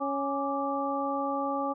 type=harmonic tone with a mistuned harmonic; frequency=277.2 Hz; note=C#4; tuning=in tune; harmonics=1 / 2 / 3 / 4; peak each=-33 / -33 / -33 / -33 dBFS; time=0-1.74 s; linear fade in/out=20 ms; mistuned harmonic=4; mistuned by=+93 cents; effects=none